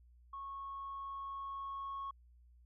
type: tone with level ramp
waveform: sine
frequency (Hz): 1099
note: C#6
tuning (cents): -15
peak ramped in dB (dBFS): -42 to -38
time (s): 0.33-2.11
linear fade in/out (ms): 5
effects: tanh soft clip ceiling -37 dBFS + added 60 Hz sine -60 dBFS peak until 2.65 s